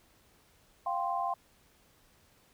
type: chord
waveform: sine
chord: F suspended second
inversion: none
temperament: equal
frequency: 698.5 / 784 / 1046.5 Hz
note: F5 / G5 / C6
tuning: 0 / 0 / 0 cents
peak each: -34 dBFS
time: 0.86-1.34 s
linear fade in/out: 5 ms
effects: pink hiss -65 dBFS RMS until 2.53 s